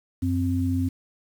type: tone pair together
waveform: sine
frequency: 92.28 / 261.6 Hz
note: F#2 / C4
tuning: -4 / 0 cents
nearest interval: octave + tritone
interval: 1804 cents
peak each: -24 dBFS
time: 0.22-0.89 s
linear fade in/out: 10 ms
effects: 8-bit